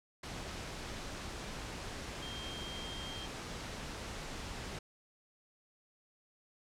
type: tone in noise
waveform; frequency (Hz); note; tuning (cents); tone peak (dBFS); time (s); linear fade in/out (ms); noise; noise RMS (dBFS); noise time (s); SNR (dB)
sine; 3193; G7; +31; -45; 2.22-3.26; 5; pink; -43; 0.23-4.79; -5
effects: low-pass 7000 Hz 12 dB/octave